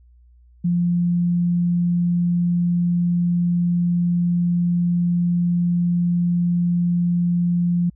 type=tone; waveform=sine; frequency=174.2 Hz; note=F3; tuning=4 cents flat; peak=-16 dBFS; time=0.64-7.9 s; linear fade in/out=10 ms; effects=added 60 Hz sine -48 dBFS peak until 7.95 s